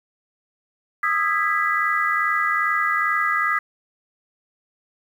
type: chord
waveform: sine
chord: E major seventh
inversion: third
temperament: just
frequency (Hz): 1236.1 / 1318.5 / 1648.1 / 1977.8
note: D#6 / E6 / G#6 / B6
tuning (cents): -12 / 0 / -14 / +2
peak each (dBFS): -22 / -27 / -25 / -23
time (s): 1.03-3.59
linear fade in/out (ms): 5
effects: 8-bit